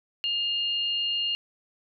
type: tone pair together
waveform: sine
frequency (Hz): 2828 / 4237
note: F7 / C8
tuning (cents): +21 / +21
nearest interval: perfect fifth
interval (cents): 700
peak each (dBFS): -25 / -35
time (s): 0.24-1.35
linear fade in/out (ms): 0
effects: none